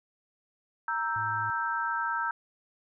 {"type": "chord", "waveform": "sine", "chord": "E diminished", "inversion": "second", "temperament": "equal", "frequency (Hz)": [932.3, 1318.5, 1568], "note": ["Bb5", "E6", "G6"], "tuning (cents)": [0, 0, 0], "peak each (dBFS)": -32, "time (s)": [0.88, 2.31], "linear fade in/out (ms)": 2}
{"type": "tone", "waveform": "triangle", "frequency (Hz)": 110, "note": "A2", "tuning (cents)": 0, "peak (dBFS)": -37, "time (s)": [1.16, 1.5], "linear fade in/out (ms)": 0}
{"effects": []}